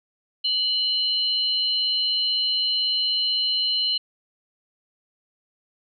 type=tone pair together; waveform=sine; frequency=2963 / 4141 Hz; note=F#7 / C8; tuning=+2 / -19 cents; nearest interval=tritone; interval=579 cents; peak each=-23 dBFS; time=0.44-3.98 s; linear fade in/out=10 ms; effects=none